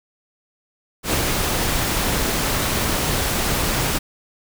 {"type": "noise with ADSR envelope", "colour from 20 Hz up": "pink", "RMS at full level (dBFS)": -19, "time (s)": [1.03, 3.99], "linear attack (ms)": 91, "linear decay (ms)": 94, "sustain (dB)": -2, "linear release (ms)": 16, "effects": []}